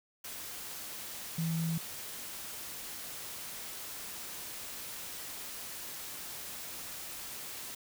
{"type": "tone in noise", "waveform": "sine", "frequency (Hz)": 163.9, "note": "E3", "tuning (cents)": -10, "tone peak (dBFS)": -30, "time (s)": [1.38, 1.78], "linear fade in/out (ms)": 5, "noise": "white", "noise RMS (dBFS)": -43, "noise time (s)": [0.24, 7.75], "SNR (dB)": 10, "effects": []}